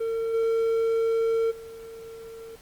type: tone with level steps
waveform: triangle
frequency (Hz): 454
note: A#4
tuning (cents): -46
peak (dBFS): -23 / -19 / -37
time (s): 0-2.56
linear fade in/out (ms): 10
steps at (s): 0.33 / 1.5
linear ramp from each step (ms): 20
effects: pink hiss -53 dBFS RMS until 2.61 s + Opus 32 kbps